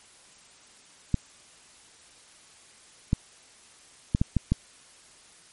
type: clicks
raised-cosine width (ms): 5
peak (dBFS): -9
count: 6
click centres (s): 1.143 / 3.131 / 4.149 / 4.215 / 4.367 / 4.52
effects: white hiss -54 dBFS RMS until 5.52 s + MP3 48 kbps